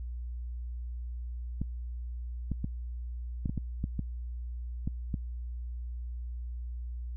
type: clicks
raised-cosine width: 5 ms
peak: -19 dBFS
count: 10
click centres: 1.616 / 2.517 / 2.644 / 3.458 / 3.495 / 3.577 / 3.841 / 3.993 / 4.875 / 5.142 s
effects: added 60 Hz sine -35 dBFS peak until 7.16 s